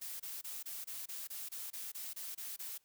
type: noise bursts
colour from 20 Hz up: blue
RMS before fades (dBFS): -44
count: 13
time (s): 0.01-2.78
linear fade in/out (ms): 10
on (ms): 190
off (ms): 25
effects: white hiss -75 dBFS RMS until 2.84 s